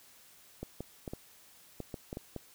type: clicks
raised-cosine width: 2 ms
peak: -25 dBFS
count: 9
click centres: 0.63 / 0.806 / 1.078 / 1.135 / 1.803 / 1.942 / 2.129 / 2.171 / 2.363 s
effects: white hiss -59 dBFS RMS until 2.54 s